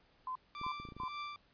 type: tone bursts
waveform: sine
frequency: 1025 Hz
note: C6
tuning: 36 cents flat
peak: -37 dBFS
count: 3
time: 0.27-1.082 s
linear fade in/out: 2 ms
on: 84 ms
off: 280 ms
type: tone with tremolo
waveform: sawtooth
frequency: 1174.7 Hz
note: D6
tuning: in tune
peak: -35 dBFS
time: 0.55-1.36 s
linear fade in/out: 0 ms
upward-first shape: triangle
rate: 1.9 Hz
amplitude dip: 100%
type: clicks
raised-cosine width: 3 ms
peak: -36 dBFS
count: 9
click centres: 0.614 / 0.665 / 0.8 / 0.852 / 0.888 / 0.922 / 0.966 / 1.001 / 1.035 s
effects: pink hiss -69 dBFS RMS until 1.53 s + resampled to 11025 Hz